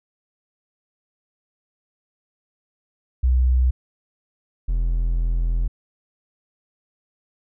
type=tone pair in turn; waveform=sine / triangle; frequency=63 / 42.05 Hz; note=B1 / E1; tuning=+35 / +35 cents; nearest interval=perfect fifth; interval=700 cents; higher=first; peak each=-14 / -16 dBFS; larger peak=first; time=3.23-3.71 / 4.68-5.68 s; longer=second; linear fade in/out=10 ms; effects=none